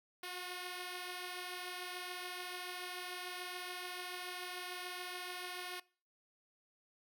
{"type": "beating tone pair", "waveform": "5% pulse", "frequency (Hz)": [359.3, 366.2], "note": ["F4", "F#4"], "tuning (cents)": [49, -18], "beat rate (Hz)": 6.9, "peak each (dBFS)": [-32, -38], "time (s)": [0.23, 5.8], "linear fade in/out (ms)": 5, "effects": ["noise-tail reverb RT60 0.4 s tail -22 dB re dry"]}